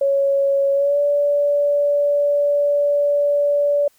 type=tone with pitch glide; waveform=sine; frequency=554.4 to 577.3 Hz; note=C#5 to D5; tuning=0 to -30 cents; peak=-14 dBFS; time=0.01-3.88 s; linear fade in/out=5 ms; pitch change=+70 cents; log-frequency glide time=0.73-0.99 s; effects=white hiss -58 dBFS RMS until 3.98 s